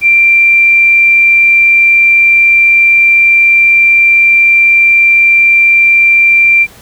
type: tone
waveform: sine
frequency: 2362 Hz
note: D7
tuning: 9 cents sharp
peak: -3 dBFS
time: 0.01-6.67 s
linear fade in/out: 50 ms
effects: pink hiss -37 dBFS RMS until 6.81 s